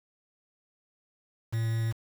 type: tone with quantisation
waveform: triangle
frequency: 113.3 Hz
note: A#2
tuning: 49 cents flat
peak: -24 dBFS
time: 1.52-1.93 s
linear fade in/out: 20 ms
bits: 7
effects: none